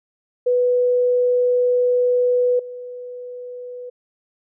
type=tone with level steps; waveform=sine; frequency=493.9 Hz; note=B4; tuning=in tune; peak=-14 / -30 dBFS; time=0.46-3.9 s; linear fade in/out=10 ms; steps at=2.59 s; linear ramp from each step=5 ms; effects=none